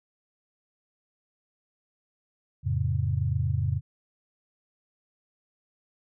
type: chord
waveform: sine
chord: F augmented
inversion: none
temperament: just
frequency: 87.31 / 109.13 / 136.42 Hz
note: F2 / A2 / C#3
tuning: 0 / -14 / -27 cents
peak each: -28 dBFS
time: 2.63-3.81 s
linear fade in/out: 50 ms
effects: none